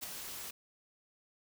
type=noise with ADSR envelope; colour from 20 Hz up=white; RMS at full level=-38 dBFS; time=0.01-0.51 s; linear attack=26 ms; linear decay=7 ms; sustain=-6 dB; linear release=8 ms; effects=none